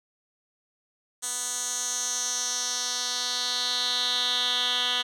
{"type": "tone with band-pass filter sweep", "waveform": "10% pulse", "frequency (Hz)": 246.9, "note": "B3", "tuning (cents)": 0, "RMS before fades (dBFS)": -28, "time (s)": [1.22, 5.03], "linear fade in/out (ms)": 20, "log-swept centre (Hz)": [7800, 3100], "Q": 3.7, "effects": []}